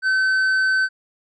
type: tone with tanh clipping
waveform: triangle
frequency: 1530 Hz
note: G6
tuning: 42 cents flat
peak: -17 dBFS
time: 0.02-0.89 s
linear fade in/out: 50 ms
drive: 10 dB
effects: none